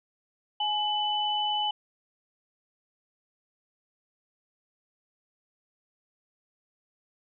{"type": "tone pair together", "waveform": "sine", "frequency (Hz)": [840.7, 2996], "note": ["G#5", "F#7"], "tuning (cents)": [21, 21], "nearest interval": "octave + minor seventh", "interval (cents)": 2200, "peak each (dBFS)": -28, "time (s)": [0.6, 1.71], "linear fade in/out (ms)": 5, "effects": []}